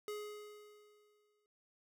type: tone with exponential decay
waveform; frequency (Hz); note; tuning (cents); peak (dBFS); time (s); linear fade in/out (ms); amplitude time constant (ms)
square; 419; G#4; +15; -40; 0.08-1.46; 1; 300
effects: none